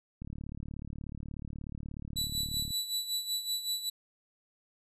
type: click train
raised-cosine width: 5 ms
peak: -29 dBFS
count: 92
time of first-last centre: 0.22-2.706 s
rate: 36.6 Hz
type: tone with tremolo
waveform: sawtooth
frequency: 3951 Hz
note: B7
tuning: in tune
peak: -26 dBFS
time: 2.16-3.9 s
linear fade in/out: 10 ms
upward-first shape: sine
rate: 5.3 Hz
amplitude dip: 70%
effects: resampled to 32000 Hz